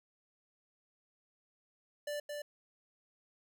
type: tone with echo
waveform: square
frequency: 587.3 Hz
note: D5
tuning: in tune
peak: -37 dBFS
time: 2.07-2.2 s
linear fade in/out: 5 ms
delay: 220 ms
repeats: 1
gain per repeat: -3 dB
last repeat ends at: 2.42 s
effects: none